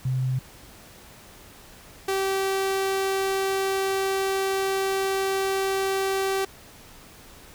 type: tone pair in turn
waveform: sine / sawtooth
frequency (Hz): 129.4 / 386.9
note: C3 / G4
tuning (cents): -19 / -23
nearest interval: octave + perfect fifth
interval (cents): 1896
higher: second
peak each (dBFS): -22 / -19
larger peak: second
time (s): 0.05-0.39 / 2.08-6.45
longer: second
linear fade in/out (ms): 5
effects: pink hiss -48 dBFS RMS until 7.54 s